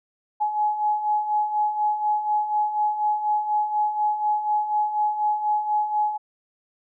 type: beating tone pair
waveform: sine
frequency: 841 / 845.1 Hz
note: G#5 / G#5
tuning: +22 / +30 cents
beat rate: 4.1 Hz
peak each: -28 / -21 dBFS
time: 0.4-6.18 s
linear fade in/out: 20 ms
effects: none